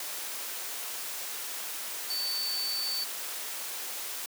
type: tone in noise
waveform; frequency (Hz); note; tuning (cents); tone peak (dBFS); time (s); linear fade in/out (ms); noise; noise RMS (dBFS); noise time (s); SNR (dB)
sine; 4525; C#8; +35; -30; 2.1-3.04; 2; white; -37; 0-4.26; +4
effects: high-pass 400 Hz 12 dB/octave